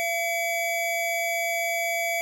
square tone pair together, 681 / 2279 Hz, F5 / C#7, -44 / +47 cents, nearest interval octave + major sixth, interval 2091 cents, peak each -28 dBFS, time 0-2.21 s, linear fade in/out 0 ms, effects none

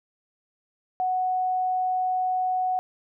sine tone, 740 Hz, F#5, in tune, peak -22 dBFS, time 1-2.79 s, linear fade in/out 0 ms, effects none

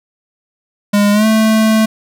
square tone with pitch glide, 204.7 to 219.4 Hz, G#3 to A3, -25 to -5 cents, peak -9 dBFS, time 0.93-1.86 s, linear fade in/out 10 ms, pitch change +120 cents, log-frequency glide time 1.12-1.26 s, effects none

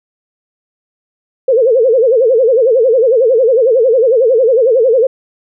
sine tone with vibrato, 485.6 Hz, B4, 29 cents flat, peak -6 dBFS, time 1.48-5.07 s, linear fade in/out 5 ms, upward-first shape sine, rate 11 Hz, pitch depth 190 cents each way, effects none

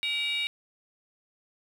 sine tone cluster, 2313 / 2851 / 3753 Hz, D7 / F7 / A#7, -27 / +35 / +11 cents, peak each -29 / -32 / -29 dBFS, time 0.03-0.47 s, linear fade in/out 0 ms, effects tanh soft clip ceiling -22 dBFS + 9-bit

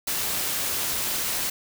white noise, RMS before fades -27 dBFS, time 0.07-1.5 s, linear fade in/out 5 ms, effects none

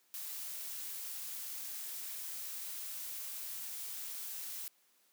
blue noise, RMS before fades -43 dBFS, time 0.14-4.68 s, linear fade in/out 0 ms, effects white hiss -71 dBFS RMS until 5.12 s + high-pass 200 Hz 12 dB/octave

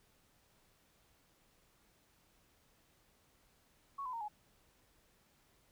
sine tone with pitch steps, 1108.7 / 1010.8 / 921.6 / 840.2 Hz, C#6 / B5 / A#5 / G#5, 0 / +40 / -20 / +20 cents, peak -39 dBFS, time 3.98-4.284 s, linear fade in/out 10 ms, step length 76 ms, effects pink hiss -71 dBFS RMS until 5.71 s

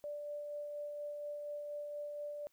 sine tone with tremolo, 587 Hz, D5, 1 cent flat, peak -39 dBFS, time 0.04-2.47 s, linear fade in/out 0 ms, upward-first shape sine, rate 4.2 Hz, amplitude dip 25%, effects white hiss -75 dBFS RMS until 2.52 s

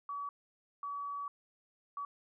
sine tone bursts at uneven times, 1139 Hz, C#6, 47 cents sharp, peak -37 dBFS, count 3, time 0.09-0.29 / 0.83-1.28 / 1.97-2.05 s, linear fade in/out 2 ms, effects none

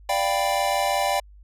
square chord, G dominant seventh, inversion second, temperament equal, 587.3 / 698.5 / 784 / 987.8 Hz, D5 / F5 / G5 / B5, 0 / 0 / 0 / 0 cents, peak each -27 / -28 / -25 / -30 dBFS, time 0.09-1.2 s, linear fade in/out 5 ms, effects added 50 Hz sine -45 dBFS peak until 1.43 s + resampled to 32000 Hz

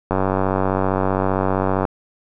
click train, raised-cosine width 1 ms, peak -5 dBFS, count 167, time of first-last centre 0.11-1.852 s, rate 95.3 Hz, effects none

